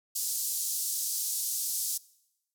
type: band-pass noise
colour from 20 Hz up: white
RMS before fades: -32 dBFS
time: 0.15-1.98 s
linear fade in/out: 10 ms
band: 5000 to 14000 Hz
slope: 24 dB/octave
effects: noise-tail reverb RT60 0.9 s tail -22 dB re dry